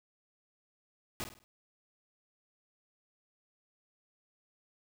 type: noise with echo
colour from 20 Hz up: pink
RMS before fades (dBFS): -38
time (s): 1.2-1.24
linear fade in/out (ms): 0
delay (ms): 50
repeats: 4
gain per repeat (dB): -8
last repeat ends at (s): 1.44
effects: none